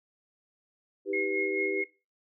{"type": "chord", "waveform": "sine", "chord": "Eb augmented", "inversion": "none", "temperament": "equal with one note detuned", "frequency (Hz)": [317.8, 392, 493.9], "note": ["Eb4", "G4", "B4"], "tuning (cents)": [37, 0, 0], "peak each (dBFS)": [-36, -30, -36], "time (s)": [1.05, 1.85], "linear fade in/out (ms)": 50}
{"type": "tone with tremolo", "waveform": "sine", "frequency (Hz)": 2157, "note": "C#7", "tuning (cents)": -48, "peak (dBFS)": -28, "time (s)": [1.13, 1.84], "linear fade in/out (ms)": 5, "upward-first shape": "sine", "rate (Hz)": 4.6, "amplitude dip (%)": 55}
{"effects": ["noise-tail reverb RT60 0.3 s tail -20 dB re dry"]}